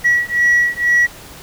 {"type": "beating tone pair", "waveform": "sine", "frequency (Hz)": [1928, 1930.1], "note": ["B6", "B6"], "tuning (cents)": [-42, -40], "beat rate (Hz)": 2.1, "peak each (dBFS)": -13, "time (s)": [0.04, 1.07], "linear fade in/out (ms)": 20, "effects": ["tanh soft clip ceiling -7 dBFS", "pink hiss -37 dBFS RMS until 1.42 s"]}